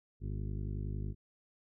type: harmonic tone with a mistuned harmonic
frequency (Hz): 50.9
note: G#1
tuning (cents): -34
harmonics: 1 / 2 / 3 / 4 / 5 / 6 / 7 / 8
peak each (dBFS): -38 / -39 / -44 / -49 / -51 / -54 / -53 / -57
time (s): 0.2-1.15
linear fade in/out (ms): 50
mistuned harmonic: 5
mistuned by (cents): -66
effects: none